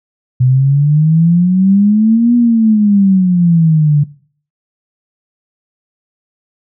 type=exponential two-way sweep; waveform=sine; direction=up then down; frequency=125.1 to 242.5 to 143.6 Hz; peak=-6 dBFS; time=0.4-4.04 s; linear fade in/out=10 ms; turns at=2.35 s; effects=noise-tail reverb RT60 0.5 s tail -20 dB re dry